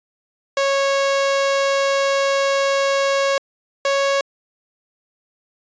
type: tone pair in turn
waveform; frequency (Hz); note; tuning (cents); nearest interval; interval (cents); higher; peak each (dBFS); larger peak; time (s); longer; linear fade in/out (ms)
sawtooth; 551 / 553.3; C#5 / C#5; -11 / -3; unison; 8; second; -12; neither; 0.57-3.38 / 3.85-4.21; first; 2
effects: resampled to 16000 Hz